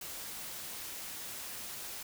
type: noise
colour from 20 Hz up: white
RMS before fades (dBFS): -43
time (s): 0.01-2.03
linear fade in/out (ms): 5
effects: none